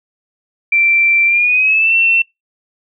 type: tone with pitch glide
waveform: sine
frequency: 2349 to 2698 Hz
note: D7 to E7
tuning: 0 to +40 cents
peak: -9 dBFS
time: 0.72-2.22 s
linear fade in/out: 5 ms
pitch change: +240 cents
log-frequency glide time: 1.26-1.94 s
effects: noise-tail reverb RT60 0.2 s tail -25 dB re dry